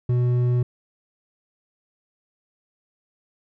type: tone with hard clipping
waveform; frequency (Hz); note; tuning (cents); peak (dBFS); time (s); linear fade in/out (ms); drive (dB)
sine; 123; B2; -7; -19; 0.09-0.63; 5; 6
effects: none